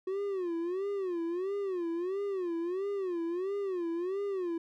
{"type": "tone with vibrato", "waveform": "triangle", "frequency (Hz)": 367.1, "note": "F#4", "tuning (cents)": -14, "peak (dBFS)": -29, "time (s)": [0.07, 4.58], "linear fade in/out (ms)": 5, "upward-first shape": "sine", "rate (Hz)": 1.5, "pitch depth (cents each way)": 170, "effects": []}